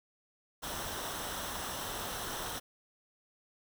pink noise with comb filter, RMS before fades -39 dBFS, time 0.62-2.6 s, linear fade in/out 20 ms, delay 0.43 ms, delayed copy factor -0.55, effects none

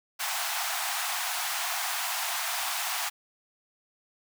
pink high-pass noise, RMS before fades -31 dBFS, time 0.19-3.1 s, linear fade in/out 20 ms, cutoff 680 Hz, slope 96 dB/octave, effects none

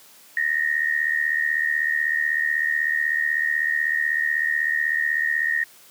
sine tone with amplitude modulation, 1857 Hz, A#6, 7 cents flat, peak -16 dBFS, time 0.37-5.64 s, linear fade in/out 2 ms, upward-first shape sine, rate 76.1 Hz, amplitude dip 80%, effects white hiss -50 dBFS RMS until 5.9 s + high-pass 150 Hz 12 dB/octave

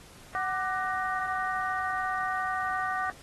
harmonic tone with a mistuned harmonic, 374 Hz, F#4, 19 cents sharp, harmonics 2 / 3 / 4 / 5, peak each -32 / -32 / -35 / -35 dBFS, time 0.35-3.1 s, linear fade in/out 0 ms, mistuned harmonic 3, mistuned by +90 cents, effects pink hiss -52 dBFS RMS until 3.22 s + AAC 32 kbps

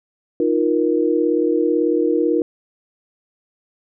sine chord, Eb suspended second, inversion none, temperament equal with one note detuned, 311.1 / 349.2 / 471.6 Hz, Eb4 / F4 / Bb4, 0 / 0 / +20 cents, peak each -19 dBFS, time 0.4-2.42 s, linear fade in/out 2 ms, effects none

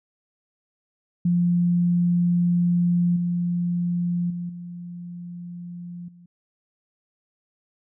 sine tone with level steps, 174.61 Hz, F3, in tune, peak -17 / -21 / -27 / -33 / -46 dBFS, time 1.25-6.26 s, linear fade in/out 5 ms, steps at 3.16 / 4.3 / 4.49 / 6.08 s, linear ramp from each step 5 ms, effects none

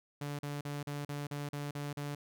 sawtooth tone bursts, 144.7 Hz, D3, 25 cents flat, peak -33 dBFS, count 9, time 0.21-2.15 s, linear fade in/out 5 ms, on 180 ms, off 40 ms, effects none

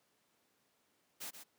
white noise with echo, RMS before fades -44 dBFS, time 1.2-1.31 s, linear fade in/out 20 ms, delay 130 ms, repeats 1, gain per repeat -8 dB, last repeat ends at 1.44 s, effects pink hiss -75 dBFS RMS until 1.58 s + high-pass 200 Hz 12 dB/octave

